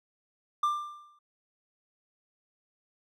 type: tone with exponential decay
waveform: triangle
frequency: 1188 Hz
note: D6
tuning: 20 cents sharp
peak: -20 dBFS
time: 0.63-1.19 s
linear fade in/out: 5 ms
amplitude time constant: 120 ms
effects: none